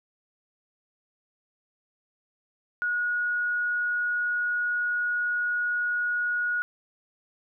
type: tone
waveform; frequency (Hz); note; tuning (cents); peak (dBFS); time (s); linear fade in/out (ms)
sine; 1451; F#6; -34; -24; 2.82-6.62; 0
effects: none